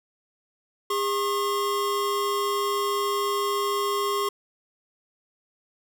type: tone pair together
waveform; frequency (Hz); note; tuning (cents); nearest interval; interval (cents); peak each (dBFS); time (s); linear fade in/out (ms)
square; 404.9 / 1081; G#4 / C#6; -44 / -44; octave + perfect fourth; 1700; -27; 0.9-4.29; 5
effects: none